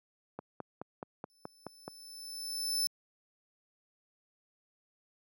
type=click train; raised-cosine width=1 ms; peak=-25 dBFS; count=8; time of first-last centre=0.39-1.879 s; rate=4.7 Hz
type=tone with exponential growth; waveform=sawtooth; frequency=5274 Hz; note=E8; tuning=in tune; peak=-25 dBFS; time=1.3-2.87 s; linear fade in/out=0 ms; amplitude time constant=340 ms
effects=high-pass 150 Hz 12 dB/octave